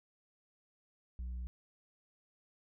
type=tone with tanh clipping; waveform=sine; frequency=61.2 Hz; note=B1; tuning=15 cents flat; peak=-39 dBFS; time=1.19-1.47 s; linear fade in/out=0 ms; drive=3 dB; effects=none